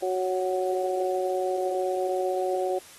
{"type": "harmonic tone", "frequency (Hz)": 185, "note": "F#3", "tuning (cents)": 0, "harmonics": [2, 3, 4], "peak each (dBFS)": [-27, -29, -30], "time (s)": [0.02, 2.79], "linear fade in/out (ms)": 10, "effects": ["white hiss -49 dBFS RMS until 2.98 s", "AAC 32 kbps"]}